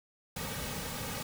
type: noise with comb filter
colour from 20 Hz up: pink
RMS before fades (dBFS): -38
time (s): 0.36-1.23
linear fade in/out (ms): 5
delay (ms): 2.9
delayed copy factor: -0.7
effects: none